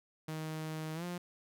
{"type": "tone with pitch glide", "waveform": "sawtooth", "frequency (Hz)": [157.1, 176.34], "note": ["D#3", "F3"], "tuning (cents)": [17, 17], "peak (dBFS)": -34, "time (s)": [0.28, 1.18], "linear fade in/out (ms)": 5, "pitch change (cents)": 200, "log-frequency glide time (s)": [0.94, 1.04], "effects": []}